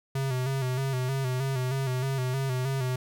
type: tone with vibrato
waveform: square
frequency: 131.3 Hz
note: C3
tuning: 6 cents sharp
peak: -27 dBFS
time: 0.15-2.96 s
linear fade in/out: 5 ms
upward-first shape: square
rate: 3.2 Hz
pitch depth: 52 cents each way
effects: none